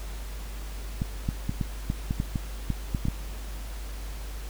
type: clicks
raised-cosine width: 5 ms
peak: -14 dBFS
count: 12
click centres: 1.019 / 1.289 / 1.494 / 1.612 / 1.901 / 2.109 / 2.201 / 2.358 / 2.703 / 2.948 / 3.054 / 3.084 s
effects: added 50 Hz sine -34 dBFS peak until 4.49 s + pink hiss -45 dBFS RMS until 4.49 s